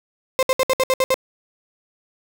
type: tone bursts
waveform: 35% pulse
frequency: 523.3 Hz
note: C5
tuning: in tune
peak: -13 dBFS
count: 8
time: 0.39-1.142 s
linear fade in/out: 0 ms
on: 38 ms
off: 64 ms
effects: none